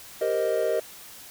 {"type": "chord", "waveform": "triangle", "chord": "C minor seventh", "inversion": "second", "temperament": "equal", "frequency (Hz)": [392, 466.2, 523.3, 622.3], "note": ["G4", "Bb4", "C5", "Eb5"], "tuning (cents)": [0, 0, 0, 0], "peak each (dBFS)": [-28, -25, -29, -24], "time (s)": [0.21, 0.8], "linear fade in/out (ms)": 5, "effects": ["white hiss -45 dBFS RMS until 1.3 s"]}